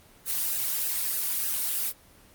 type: noise with flanger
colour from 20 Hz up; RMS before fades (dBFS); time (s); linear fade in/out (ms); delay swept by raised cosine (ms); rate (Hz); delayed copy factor
blue; -28; 0.25-1.93; 50; 0.88 to 2.48; 3.3; -0.6
effects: pink hiss -55 dBFS RMS until 2.34 s + Opus 24 kbps